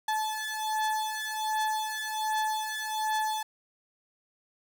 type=beating tone pair; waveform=35% pulse; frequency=865 / 866.3 Hz; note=A5 / A5; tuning=-30 / -27 cents; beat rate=1.3 Hz; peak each=-30 dBFS; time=0.08-3.43 s; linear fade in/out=5 ms; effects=none

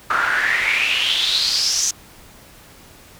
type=noise with band-pass filter sweep; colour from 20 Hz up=pink; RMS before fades=-19 dBFS; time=0.1-1.91 s; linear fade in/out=5 ms; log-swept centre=1300 to 6500 Hz; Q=6.7; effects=pink hiss -45 dBFS RMS until 3.19 s

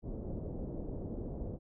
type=low-pass noise; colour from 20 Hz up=pink; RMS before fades=-40 dBFS; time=0.02-1.59 s; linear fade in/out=50 ms; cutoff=540 Hz; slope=24 dB/octave; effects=none

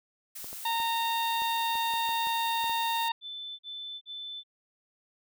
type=noise; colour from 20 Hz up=blue; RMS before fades=-41 dBFS; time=0.35-3.09 s; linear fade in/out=10 ms
type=clicks; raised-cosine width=1 ms; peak=-32 dBFS; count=10; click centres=0.444 / 0.53 / 0.801 / 1.42 / 1.754 / 1.938 / 2.091 / 2.271 / 2.642 / 2.696 s
type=harmonic tone; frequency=920 Hz; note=A#5; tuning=23 cents flat; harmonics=1 / 2 / 3 / 4 / 5; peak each=-28 / -39 / -38 / -34 / -46 dBFS; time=0.65-3.12 s; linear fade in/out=5 ms
type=tone bursts; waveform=sine; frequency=3520 Hz; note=A7; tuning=in tune; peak=-37 dBFS; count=3; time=3.21-4.436 s; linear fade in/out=50 ms; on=380 ms; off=43 ms
effects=none

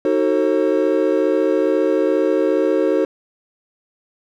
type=chord; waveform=triangle; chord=D# diminished seventh; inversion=none; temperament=just; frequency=311.1 / 373.4 / 448 / 537.6 Hz; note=D#4 / F#4 / A4 / C5; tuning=0 / +16 / +31 / +47 cents; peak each=-18 dBFS; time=0.05-3.05 s; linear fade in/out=2 ms; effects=none

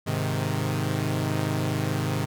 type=chord; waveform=sawtooth; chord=Ab major; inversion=none; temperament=equal; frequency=103.83 / 130.81 / 155.56 Hz; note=Ab2 / C3 / Eb3; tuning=0 / 0 / 0 cents; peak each=-25 dBFS; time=0.06-2.26 s; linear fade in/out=20 ms; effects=none

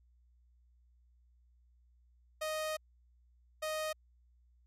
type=tone bursts at uneven times; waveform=sawtooth; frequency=622.3 Hz; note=D#5; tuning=in tune; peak=-31 dBFS; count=2; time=2.41-2.77 / 3.62-3.93 s; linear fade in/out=10 ms; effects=added 60 Hz sine -64 dBFS peak until 4.66 s + resampled to 32000 Hz

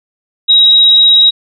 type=tone; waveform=sine; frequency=3821 Hz; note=A#7; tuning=42 cents sharp; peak=-3 dBFS; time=0.48-1.31 s; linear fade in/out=20 ms; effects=none

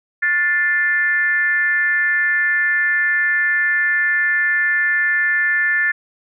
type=tone with frequency modulation; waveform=sine; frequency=1760 Hz; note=A6; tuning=in tune; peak=-14 dBFS; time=0.22-5.92 s; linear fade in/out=10 ms; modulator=333 Hz; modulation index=0.64; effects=none

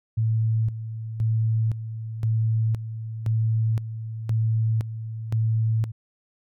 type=tone with tremolo; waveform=sine; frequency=111.5 Hz; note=A2; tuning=23 cents sharp; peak=-19 dBFS; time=0.17-5.92 s; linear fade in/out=10 ms; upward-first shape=square; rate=0.97 Hz; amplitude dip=70%; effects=none

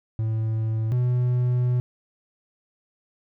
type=tone pair in turn; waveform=triangle; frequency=110.8 / 123.83 Hz; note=A2 / B2; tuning=+13 / +5 cents; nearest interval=major second; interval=192 cents; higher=second; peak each=-20 / -17 dBFS; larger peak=second; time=0.19-0.92 / 0.92-1.8 s; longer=second; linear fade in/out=0 ms; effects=none

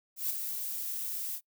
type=noise with ADSR envelope; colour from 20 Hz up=violet; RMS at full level=-30 dBFS; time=0.16-1.41 s; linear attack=140 ms; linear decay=9 ms; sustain=-6 dB; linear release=67 ms; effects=noise-tail reverb RT60 0.1 s tail -24 dB re dry

